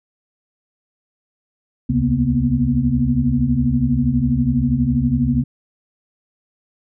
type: tone cluster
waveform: sine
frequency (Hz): 66.2 / 75.4 / 135.8 / 235.5 / 247.8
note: C2 / D2 / C#3 / A#3 / B3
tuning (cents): +21 / +46 / -35 / +18 / +6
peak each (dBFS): -26 / -26 / -19 / -20 / -19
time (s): 1.89-5.44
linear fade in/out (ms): 10
effects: none